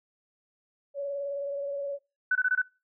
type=tone with vibrato; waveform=sine; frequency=563 Hz; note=C#5; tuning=27 cents sharp; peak=-30 dBFS; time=0.94-1.99 s; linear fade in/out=50 ms; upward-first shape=sine; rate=19 Hz; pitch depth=26 cents each way
type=tone bursts; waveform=sine; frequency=1500 Hz; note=F#6; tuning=23 cents sharp; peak=-21 dBFS; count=5; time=2.31-2.618 s; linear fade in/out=5 ms; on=44 ms; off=22 ms
effects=noise-tail reverb RT60 0.3 s tail -24 dB re dry